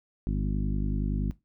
harmonic tone with a mistuned harmonic, 50.6 Hz, G#1, 44 cents flat, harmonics 1 / 2 / 3 / 4 / 5 / 6 / 7, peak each -27 / -35 / -33 / -35 / -37 / -43 / -45 dBFS, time 0.27-1.31 s, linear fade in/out 0 ms, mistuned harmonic 6, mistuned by -22 cents, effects noise-tail reverb RT60 0.2 s tail -18 dB re dry

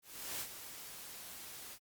white noise with ADSR envelope, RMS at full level -40 dBFS, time 0.02-1.79 s, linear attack 380 ms, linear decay 67 ms, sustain -9 dB, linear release 60 ms, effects Opus 48 kbps

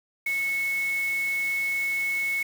sine tone in noise, 2200 Hz, C#7, 14 cents flat, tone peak -24 dBFS, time 0.26-2.43 s, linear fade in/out 5 ms, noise white, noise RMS -41 dBFS, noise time 0.26-2.43 s, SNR +14 dB, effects none

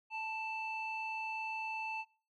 square tone with low-pass filter, 883 Hz, A5, 6 cents sharp, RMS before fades -40 dBFS, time 0.1-2.05 s, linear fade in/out 50 ms, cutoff 2700 Hz, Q 3.4, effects noise-tail reverb RT60 0.4 s tail -21 dB re dry

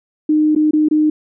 sine tone with dropouts, 306 Hz, D#4, 29 cents flat, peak -10 dBFS, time 0.29-1.1 s, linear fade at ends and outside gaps 5 ms, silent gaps 0.551-0.561 / 0.71-0.733 / 0.886-0.911 s, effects none

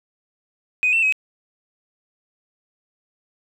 sine tone with pitch steps, 2498 / 2685 / 2544 Hz, D#7 / E7 / D#7, +6 / +31 / +38 cents, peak -14 dBFS, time 0.83-1.124 s, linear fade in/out 0 ms, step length 98 ms, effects tanh soft clip ceiling -11 dBFS + 9-bit

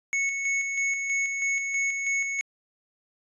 square tone with tremolo, 2206 Hz, C#7, 9 cents flat, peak -24 dBFS, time 0.13-2.41 s, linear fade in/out 0 ms, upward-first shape square, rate 3.1 Hz, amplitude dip 40%, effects resampled to 22050 Hz

